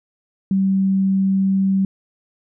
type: tone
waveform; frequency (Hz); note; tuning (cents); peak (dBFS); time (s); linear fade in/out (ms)
sine; 192.8; G3; -28; -14; 0.51-1.85; 2
effects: none